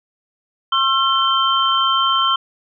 sine tone cluster, 1073 / 1349 / 3117 Hz, C6 / E6 / G7, +43 / +40 / -11 cents, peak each -18 dBFS, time 0.72-2.36 s, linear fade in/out 5 ms, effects none

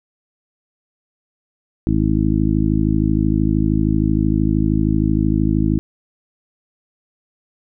harmonic tone, 53 Hz, G#1, 36 cents sharp, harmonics 1 / 2 / 3 / 4 / 5 / 6, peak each -21 / -21 / -21 / -21 / -21 / -21 dBFS, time 1.87-5.79 s, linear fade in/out 0 ms, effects none

